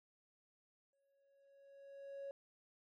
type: tone with exponential growth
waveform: triangle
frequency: 554.4 Hz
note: C#5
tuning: in tune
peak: -40 dBFS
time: 0.93-2.31 s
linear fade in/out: 1 ms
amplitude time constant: 300 ms
effects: tanh soft clip ceiling -40 dBFS